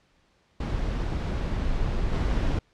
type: noise with level steps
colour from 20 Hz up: brown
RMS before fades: -27 / -24 dBFS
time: 0.6-2.59 s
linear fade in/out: 5 ms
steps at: 2.12 s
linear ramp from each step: 10 ms
effects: pink hiss -65 dBFS RMS until 2.73 s + low-pass 5000 Hz 12 dB/octave